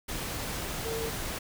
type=tone in noise; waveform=sine; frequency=452.8 Hz; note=A4; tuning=50 cents sharp; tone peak=-33 dBFS; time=0.85-1.1 s; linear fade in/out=10 ms; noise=pink; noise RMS=-35 dBFS; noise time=0.08-1.39 s; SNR=-1 dB; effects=none